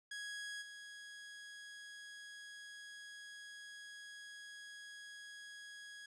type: tone with level steps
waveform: sawtooth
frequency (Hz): 1661.2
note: G#6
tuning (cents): 0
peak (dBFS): -40 / -47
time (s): 0.11-6.06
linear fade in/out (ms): 5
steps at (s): 0.61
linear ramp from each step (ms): 20
effects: resampled to 22050 Hz + 12-bit